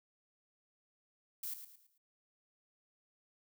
violet noise with echo, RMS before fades -41 dBFS, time 1.43-1.54 s, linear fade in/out 5 ms, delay 110 ms, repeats 4, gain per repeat -9 dB, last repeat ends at 1.98 s, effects none

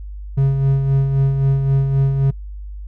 triangle tone with tremolo, 136.4 Hz, C#3, 28 cents flat, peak -9 dBFS, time 0.37-2.31 s, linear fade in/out 10 ms, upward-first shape sine, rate 3.8 Hz, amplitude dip 45%, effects noise-tail reverb RT60 0.1 s tail -25 dB re dry + added 50 Hz sine -28 dBFS peak until 2.87 s

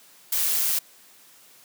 blue noise with amplitude modulation, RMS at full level -22 dBFS, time 0.32-0.79 s, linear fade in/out 5 ms, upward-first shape sine, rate 157 Hz, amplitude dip 35%, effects white hiss -53 dBFS RMS until 1.64 s + high-pass 150 Hz 12 dB/octave

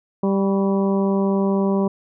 harmonic tone with a mistuned harmonic, 196 Hz, G3, in tune, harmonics 1 / 2 / 3 / 4 / 5 / 6, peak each -18 / -22 / -27 / -34 / -30 / -38 dBFS, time 0.23-1.88 s, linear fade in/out 5 ms, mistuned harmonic 6, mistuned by -59 cents, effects none

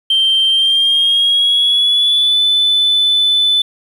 sine tone with pitch glide, 3140 to 3504 Hz, G7 to A7, +2 to -8 cents, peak -8 dBFS, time 0.1-3.62 s, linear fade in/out 5 ms, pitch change +190 cents, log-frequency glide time 0.49-2.41 s, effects tanh soft clip ceiling -6 dBFS + 7-bit

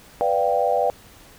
sine chord, G dominant seventh, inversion first, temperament equal, 493.9 / 587.3 / 698.5 / 784 Hz, B4 / D5 / F5 / G5, 0 / 0 / 0 / 0 cents, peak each -23 dBFS, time 0.21-0.9 s, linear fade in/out 0 ms, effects pink hiss -48 dBFS RMS until 1.38 s

